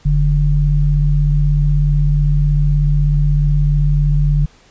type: tone pair together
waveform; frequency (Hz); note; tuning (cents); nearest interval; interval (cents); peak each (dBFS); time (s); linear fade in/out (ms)
sine; 43.56 / 146.83; F1 / D3; -4 / 0; octave + major sixth; 2104; -13; 0.05-4.46; 10
effects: pink hiss -49 dBFS RMS until 4.7 s + resampled to 16000 Hz